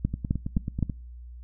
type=two click trains; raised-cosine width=5 ms; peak=-11 / -17 dBFS; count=4 / 8; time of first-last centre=0.05-0.827 / 0.14-0.898 s; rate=3.86 / 9.24 Hz; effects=noise-tail reverb RT60 0.4 s tail -24 dB re dry + added 60 Hz sine -40 dBFS peak until 1.43 s